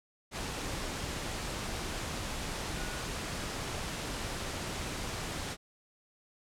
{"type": "tone in noise", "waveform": "sine", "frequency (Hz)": 1460, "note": "F#6", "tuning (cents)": -24, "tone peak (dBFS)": -46, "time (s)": [2.74, 3.05], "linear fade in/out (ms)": 50, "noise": "pink", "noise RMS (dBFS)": -37, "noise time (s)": [0.31, 5.57], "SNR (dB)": -12, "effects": ["low-pass 9000 Hz 12 dB/octave"]}